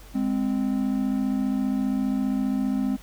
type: tone pair together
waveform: triangle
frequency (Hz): 205.5 / 260.5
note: G#3 / C4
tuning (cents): -18 / -7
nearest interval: major third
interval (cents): 411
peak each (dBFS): -24 / -22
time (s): 0.14-2.97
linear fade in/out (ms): 20
effects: added 46 Hz sine -45 dBFS peak until 3.02 s + pink hiss -50 dBFS RMS until 3.02 s